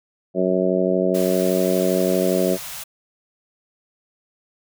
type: harmonic tone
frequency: 92.5 Hz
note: F#2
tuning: in tune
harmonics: 2 / 3 / 4 / 5 / 6 / 7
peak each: -23 / -26 / -22 / -26 / -23 / -24 dBFS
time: 0.34-2.58 s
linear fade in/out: 50 ms
type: band-stop noise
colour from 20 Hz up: white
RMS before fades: -33 dBFS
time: 1.14-2.84 s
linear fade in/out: 10 ms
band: 190 to 540 Hz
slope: 48 dB/octave
effects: none